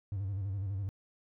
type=tone with vibrato; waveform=triangle; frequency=98 Hz; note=G2; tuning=in tune; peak=-30 dBFS; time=0.12-0.89 s; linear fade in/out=0 ms; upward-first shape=square; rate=12 Hz; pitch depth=67 cents each way; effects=tanh soft clip ceiling -27 dBFS